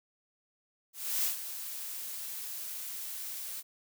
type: noise with ADSR envelope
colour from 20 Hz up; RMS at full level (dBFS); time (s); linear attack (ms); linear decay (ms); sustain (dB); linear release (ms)
blue; -29; 0.93-3.63; 310; 120; -11; 39
effects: none